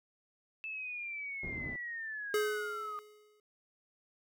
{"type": "linear sweep", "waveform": "sine", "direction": "down", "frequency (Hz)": [2637, 1224], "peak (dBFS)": -38, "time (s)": [0.64, 2.99], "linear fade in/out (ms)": 0}
{"type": "low-pass noise", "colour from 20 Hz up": "white", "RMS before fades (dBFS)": -44, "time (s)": [1.43, 1.76], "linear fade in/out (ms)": 2, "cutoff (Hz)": 270, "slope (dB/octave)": 12}
{"type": "tone with exponential decay", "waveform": "square", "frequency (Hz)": 421.9, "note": "G#4", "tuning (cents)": 27, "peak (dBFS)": -28, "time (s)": [2.34, 3.4], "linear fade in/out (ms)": 2, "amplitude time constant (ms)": 230}
{"effects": []}